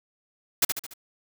white noise with echo, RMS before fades -20 dBFS, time 0.62-0.65 s, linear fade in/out 5 ms, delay 72 ms, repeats 4, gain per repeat -6 dB, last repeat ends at 0.938 s, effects none

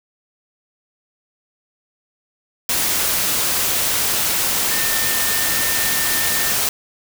sine tone in noise, 1807 Hz, A6, 46 cents sharp, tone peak -26 dBFS, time 4.71-6.52 s, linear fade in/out 2 ms, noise white, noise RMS -19 dBFS, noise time 2.69-6.69 s, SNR -10 dB, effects none

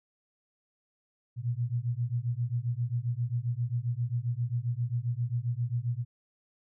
sine beating tone pair, 116.54 / 124.04 Hz, A#2 / B2, 0 / +8 cents, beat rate 7.5 Hz, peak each -31 dBFS, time 1.36-6.05 s, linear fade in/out 50 ms, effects none

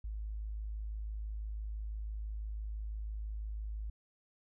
sine tone, 53 Hz, G#1, 36 cents sharp, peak -37 dBFS, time 0.04-3.9 s, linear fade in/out 5 ms, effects none

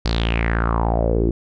sawtooth tone with low-pass filter sweep, 56.9 Hz, A#1, 41 cents flat, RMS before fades -19 dBFS, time 0.05-1.31 s, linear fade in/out 5 ms, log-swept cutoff 4800 to 330 Hz, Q 5.4, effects none

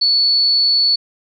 sine tone, 4435 Hz, C#8, in tune, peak -11 dBFS, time 0.01-0.96 s, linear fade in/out 10 ms, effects none

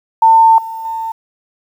sine tone with level steps, 899 Hz, A5, 37 cents sharp, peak -4 / -22 / -18 dBFS, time 0.22-1.12 s, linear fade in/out 5 ms, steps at 0.58 / 0.85 s, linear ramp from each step 2 ms, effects 7-bit

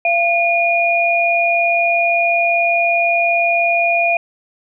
sine tone pair together, 684.4 / 2439 Hz, F5 / D#7, -35 / -35 cents, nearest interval octave + minor seventh, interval 2200 cents, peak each -15 dBFS, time 0.05-4.17 s, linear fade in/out 2 ms, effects none

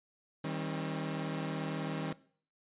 sawtooth tone cluster, 158.2 / 196.6 / 269.3 Hz, D#3 / G3 / C#4, +29 / +5 / -50 cents, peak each -33 / -38 / -36 dBFS, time 0.44-2.13 s, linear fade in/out 5 ms, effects noise-tail reverb RT60 0.5 s tail -19 dB re dry + resampled to 8000 Hz

